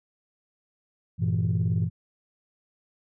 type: chord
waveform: sine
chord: E diminished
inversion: first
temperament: equal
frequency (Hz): 98 / 116.54 / 164.81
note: G2 / Bb2 / E3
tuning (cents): 0 / 0 / 0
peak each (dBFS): -25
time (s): 1.18-1.9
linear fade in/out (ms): 50
effects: tanh soft clip ceiling -17 dBFS